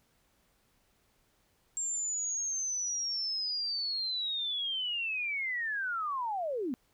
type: linear sweep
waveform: sine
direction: down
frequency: 7459 to 228.8 Hz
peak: -31 dBFS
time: 1.77-6.74 s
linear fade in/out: 0 ms
effects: pink hiss -71 dBFS RMS until 6.93 s